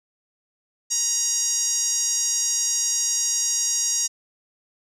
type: tone with band-pass filter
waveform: 5% pulse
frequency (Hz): 948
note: A#5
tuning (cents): +29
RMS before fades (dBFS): -23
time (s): 0.9-4.08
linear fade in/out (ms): 20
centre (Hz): 6300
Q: 7.7
effects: none